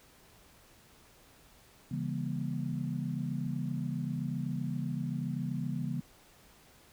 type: chord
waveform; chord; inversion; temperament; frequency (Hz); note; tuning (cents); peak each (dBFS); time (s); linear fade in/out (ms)
sine; C# diminished seventh; none; just; 138.59 / 166.31 / 199.57 / 239.5; C#3 / E3 / G3 / Bb3; 0 / +16 / +31 / +47; -36 / -37 / -40 / -38; 1.91-6.01; 5
effects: pink hiss -60 dBFS RMS until 6.92 s